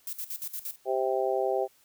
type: noise with tremolo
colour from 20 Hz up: violet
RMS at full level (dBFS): -35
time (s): 0.07-0.76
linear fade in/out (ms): 2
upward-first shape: square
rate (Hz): 8.6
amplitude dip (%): 80
type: harmonic tone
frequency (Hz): 130.81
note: C3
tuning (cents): 0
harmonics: 3 / 4 / 5 / 6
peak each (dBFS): -29 / -30 / -31 / -32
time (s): 0.85-1.68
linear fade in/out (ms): 50
effects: white hiss -63 dBFS RMS until 1.84 s